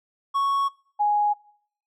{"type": "tone pair in turn", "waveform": ["triangle", "sine"], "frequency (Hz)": [1108.7, 830.6], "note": ["C#6", "G#5"], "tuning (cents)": [0, 0], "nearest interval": "perfect fourth", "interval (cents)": 500, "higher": "first", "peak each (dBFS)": -18, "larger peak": "neither", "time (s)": [[0.34, 0.69], [0.99, 1.34]], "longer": "neither", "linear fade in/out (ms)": 20, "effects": ["noise-tail reverb RT60 0.6 s tail -23 dB re dry"]}